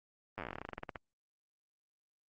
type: slowing click train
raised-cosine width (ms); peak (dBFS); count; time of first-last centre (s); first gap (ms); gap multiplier
0.5; -25; 21; 0.38-0.958; 9; 1.11
effects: Opus 24 kbps